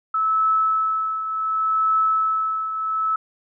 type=tone with tremolo; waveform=sine; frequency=1303 Hz; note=E6; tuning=20 cents flat; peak=-15 dBFS; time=0.14-3.16 s; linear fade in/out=5 ms; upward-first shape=triangle; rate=0.68 Hz; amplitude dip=65%; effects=none